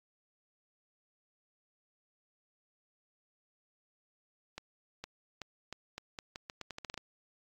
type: accelerating click train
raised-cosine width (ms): 0.2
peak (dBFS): -24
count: 15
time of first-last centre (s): 4.58-6.977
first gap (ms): 460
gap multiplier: 0.82
effects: AAC 64 kbps